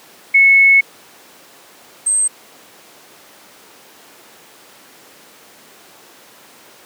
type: tone pair in turn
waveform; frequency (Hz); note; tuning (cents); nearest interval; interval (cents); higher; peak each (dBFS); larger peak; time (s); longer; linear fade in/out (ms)
sine; 2198 / 8299; C#7 / C9; -15 / -15; octave + major seventh; 2300; second; -6 / -12; first; 0.34-0.81 / 2.06-2.28; first; 10
effects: pink hiss -43 dBFS RMS until 6.85 s + high-pass 300 Hz 12 dB/octave